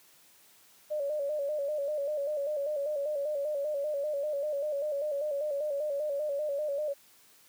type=tone with vibrato; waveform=sine; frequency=583 Hz; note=D5; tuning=13 cents flat; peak=-29 dBFS; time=0.9-6.94 s; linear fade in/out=20 ms; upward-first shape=square; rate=5.1 Hz; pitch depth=65 cents each way; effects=white hiss -60 dBFS RMS until 7.48 s + high-pass 100 Hz 12 dB/octave